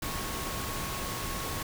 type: tone in noise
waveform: sine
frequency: 1098 Hz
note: C#6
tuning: 17 cents flat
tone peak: -41 dBFS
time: 0.02-1.63 s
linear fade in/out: 5 ms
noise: pink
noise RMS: -35 dBFS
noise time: 0.02-1.63 s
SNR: -9 dB
effects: none